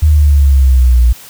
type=exponential sweep; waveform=sine; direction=down; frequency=77.78 to 58.27 Hz; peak=-4 dBFS; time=0.02-1.13 s; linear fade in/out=10 ms; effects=white hiss -35 dBFS RMS until 1.29 s